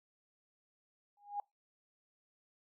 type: tone with exponential growth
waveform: sine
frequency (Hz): 818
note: G#5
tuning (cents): -26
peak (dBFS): -32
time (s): 1.17-1.4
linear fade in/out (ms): 2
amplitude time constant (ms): 50
effects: noise-tail reverb RT60 0.2 s tail -25 dB re dry